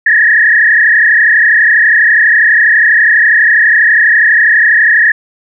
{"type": "tone with frequency modulation", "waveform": "sine", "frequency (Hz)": 1791, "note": "A6", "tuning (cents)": 30, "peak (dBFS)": -4, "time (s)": [0.06, 5.12], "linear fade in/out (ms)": 5, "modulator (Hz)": 32.2, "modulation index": 3.4, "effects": []}